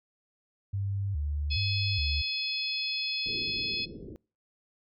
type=tone with vibrato; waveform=sine; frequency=85.2 Hz; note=F2; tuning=42 cents flat; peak=-28 dBFS; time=0.73-2.22 s; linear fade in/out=10 ms; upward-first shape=square; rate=1.2 Hz; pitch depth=260 cents each way
type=harmonic tone; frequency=850 Hz; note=G#5; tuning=40 cents sharp; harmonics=3 / 4 / 5 / 6; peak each=-35 / -35 / -35 / -35 dBFS; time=1.5-3.86 s; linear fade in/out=20 ms
type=low-pass noise; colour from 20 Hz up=white; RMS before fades=-43 dBFS; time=3.26-4.16 s; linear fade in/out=0 ms; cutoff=440 Hz; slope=48 dB/octave
effects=noise-tail reverb RT60 0.4 s tail -26 dB re dry